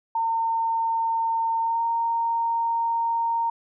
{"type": "tone with pitch glide", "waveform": "sine", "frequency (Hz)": [910, 923.8], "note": ["A#5", "A#5"], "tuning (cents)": [-42, -16], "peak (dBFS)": -21, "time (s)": [0.15, 3.5], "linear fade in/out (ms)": 5, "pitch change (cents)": 26, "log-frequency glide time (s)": [1.61, 1.82], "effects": []}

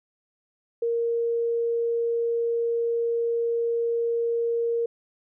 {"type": "tone", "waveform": "sine", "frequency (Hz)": 466.2, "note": "A#4", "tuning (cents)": 0, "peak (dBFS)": -22, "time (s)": [0.82, 4.86], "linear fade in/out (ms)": 5, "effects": []}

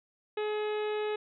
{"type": "harmonic tone", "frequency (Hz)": 423.6, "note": "G#4", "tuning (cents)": 34, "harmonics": [1, 2, 3, 4, 5, 6, 7, 8, 9], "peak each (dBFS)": [-30, -40, -45, -46, -48, -46, -51, -53, -51], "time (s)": [0.37, 1.16], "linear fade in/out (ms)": 5, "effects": []}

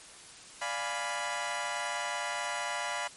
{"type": "chord", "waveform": "20% pulse", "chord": "D diminished seventh", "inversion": "none", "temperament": "equal", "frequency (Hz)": [587.3, 698.5, 830.6, 987.8], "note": ["D5", "F5", "Ab5", "Cb6"], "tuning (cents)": [0, 0, 0, 0], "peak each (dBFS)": [-35, -33, -34, -31], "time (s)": [0.61, 3.08], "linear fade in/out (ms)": 10, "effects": ["white hiss -50 dBFS RMS until 3.16 s", "MP3 48 kbps"]}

